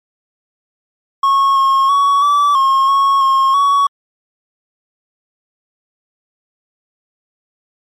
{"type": "tone with pitch steps", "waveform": "triangle", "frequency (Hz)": [1095, 1082, 1122, 1155, 1077, 1099, 1076, 1123], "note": ["C#6", "C#6", "C#6", "D6", "C6", "C#6", "C6", "C#6"], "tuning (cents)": [-22, -42, 21, -29, 50, -15, 48, 22], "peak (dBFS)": -7, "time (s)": [1.23, 3.87], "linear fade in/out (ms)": 5, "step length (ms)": 330, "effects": ["MP3 64 kbps"]}